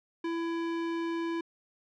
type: tone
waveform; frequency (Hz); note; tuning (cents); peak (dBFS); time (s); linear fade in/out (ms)
square; 333.8; E4; +22; -31; 0.24-1.41; 5
effects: low-pass 3000 Hz 12 dB/octave